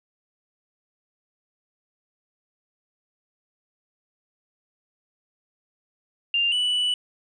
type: tone pair in turn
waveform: sine / triangle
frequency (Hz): 2794 / 2963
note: F7 / F#7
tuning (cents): 0 / +2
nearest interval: minor second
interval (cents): 102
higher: second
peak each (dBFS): -19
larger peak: neither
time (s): 6.34-6.52 / 6.52-6.94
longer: second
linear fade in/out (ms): 2
effects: resampled to 22050 Hz